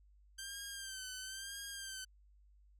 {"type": "tone with vibrato", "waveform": "10% pulse", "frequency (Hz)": 1568, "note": "G6", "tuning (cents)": 0, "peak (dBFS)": -35, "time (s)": [0.38, 2.05], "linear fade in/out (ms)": 10, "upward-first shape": "sine", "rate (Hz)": 1, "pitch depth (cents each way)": 61, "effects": ["added 50 Hz sine -62 dBFS peak until 2.79 s"]}